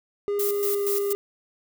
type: tone with pitch glide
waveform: triangle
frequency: 407.1 to 403.8 Hz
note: G#4 to G#4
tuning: -35 to -49 cents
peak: -21 dBFS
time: 0.28-1.15 s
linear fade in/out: 0 ms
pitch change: -14 cents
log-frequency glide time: 0.6-0.87 s
type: noise with tremolo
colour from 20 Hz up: violet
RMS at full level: -28 dBFS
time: 0.39-1.13 s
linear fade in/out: 5 ms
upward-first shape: square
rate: 4.2 Hz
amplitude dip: 70%
effects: none